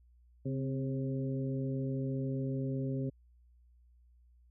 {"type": "harmonic tone with a mistuned harmonic", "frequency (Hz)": 135, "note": "C#3", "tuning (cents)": -45, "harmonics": [1, 2, 3, 4], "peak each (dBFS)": [-34, -37, -42, -45], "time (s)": [0.45, 3.1], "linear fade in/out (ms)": 10, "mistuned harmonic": 2, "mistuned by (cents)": -45, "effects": ["added 60 Hz sine -60 dBFS peak until 4.5 s"]}